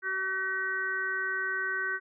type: harmonic tone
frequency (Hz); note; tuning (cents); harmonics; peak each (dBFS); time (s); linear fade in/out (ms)
380; F#4; +46; 1 / 3 / 4 / 5; -41 / -40 / -30 / -35; 0.02-2; 50
effects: none